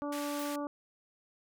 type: harmonic tone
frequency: 290 Hz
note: D4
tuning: 22 cents flat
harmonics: 1 / 2 / 3 / 4 / 5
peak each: -36 / -39 / -44 / -43 / -54 dBFS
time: 0.02-0.67 s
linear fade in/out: 0 ms
type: band-pass noise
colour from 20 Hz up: pink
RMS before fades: -45 dBFS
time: 0.12-0.56 s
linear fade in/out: 5 ms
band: 1400 to 16000 Hz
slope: 96 dB/octave
type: noise with exponential decay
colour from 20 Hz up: violet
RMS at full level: -43 dBFS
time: 0.39-0.61 s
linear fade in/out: 5 ms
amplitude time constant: 46 ms
effects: none